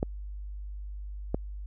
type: clicks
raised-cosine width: 2 ms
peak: -14 dBFS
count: 2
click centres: 0.029 / 1.345 s
effects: added 50 Hz sine -36 dBFS peak until 1.66 s